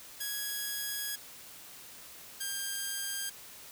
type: tone pair in turn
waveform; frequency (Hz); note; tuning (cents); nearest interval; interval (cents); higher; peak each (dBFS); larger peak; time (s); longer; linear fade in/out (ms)
5% pulse; 1661.2 / 1601.4; G#6 / G6; 0 / +37; minor second; 63; first; -23 / -23; neither; 0.2-1.16 / 2.4-3.3; first; 10
effects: white hiss -50 dBFS RMS until 3.71 s